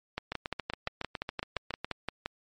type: two click trains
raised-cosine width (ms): 0.3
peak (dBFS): -17 / -16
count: 12 / 13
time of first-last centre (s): 0.32-1.846 / 0.18-2.26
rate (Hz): 7.21 / 5.77
effects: MP3 48 kbps